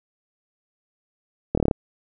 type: slowing click train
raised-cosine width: 2 ms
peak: -6 dBFS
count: 7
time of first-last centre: 1.55-1.712 s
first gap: 25 ms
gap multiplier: 1.03
effects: none